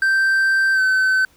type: tone with pitch glide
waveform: triangle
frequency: 1564 to 1526.5 Hz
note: G6 to G6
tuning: -4 to -46 cents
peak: -12 dBFS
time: 0.02-1.25 s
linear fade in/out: 2 ms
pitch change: -42 cents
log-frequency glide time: 0.73-0.81 s
effects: pink hiss -55 dBFS RMS until 1.36 s